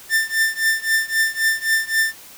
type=tone with tremolo; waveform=45% pulse; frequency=1786 Hz; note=A6; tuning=25 cents sharp; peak=-13 dBFS; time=0.09-2.15 s; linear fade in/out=50 ms; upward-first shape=triangle; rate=3.8 Hz; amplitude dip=95%; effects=white hiss -42 dBFS RMS until 2.37 s